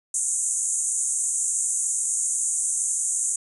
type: band-pass noise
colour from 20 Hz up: white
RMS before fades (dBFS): -25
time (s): 0.14-3.36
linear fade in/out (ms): 5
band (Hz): 6500 to 9600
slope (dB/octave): 96
effects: none